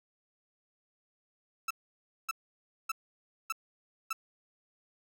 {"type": "tone bursts", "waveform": "30% pulse", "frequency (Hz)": 1318.5, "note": "E6", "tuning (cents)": 0, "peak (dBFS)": -28, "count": 5, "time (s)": [1.68, 4.13], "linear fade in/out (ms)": 5, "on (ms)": 26, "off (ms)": 580, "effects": []}